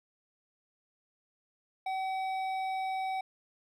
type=tone with hard clipping; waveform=sine; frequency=761 Hz; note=F#5; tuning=48 cents sharp; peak=-33 dBFS; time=1.86-3.21 s; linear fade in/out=5 ms; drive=9 dB; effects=none